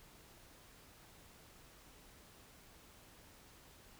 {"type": "silence", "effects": ["pink hiss -61 dBFS RMS until 3.99 s"]}